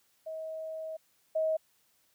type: tone pair in turn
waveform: sine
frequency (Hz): 637 / 634.2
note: D#5 / D#5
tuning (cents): +41 / +33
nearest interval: unison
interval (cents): 8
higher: first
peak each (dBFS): -36 / -26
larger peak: second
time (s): 0.26-0.97 / 1.35-1.57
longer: first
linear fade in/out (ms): 10
effects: white hiss -70 dBFS RMS until 2.14 s + high-pass 60 Hz 12 dB/octave